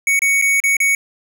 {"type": "tone with dropouts", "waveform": "square", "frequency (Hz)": 2230, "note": "C#7", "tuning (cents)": 10, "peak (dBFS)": -13, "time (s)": [0.07, 0.95], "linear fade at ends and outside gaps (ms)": 2, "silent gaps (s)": [[0.192, 0.219], [0.415, 0.422], [0.602, 0.638], [0.768, 0.802]], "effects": []}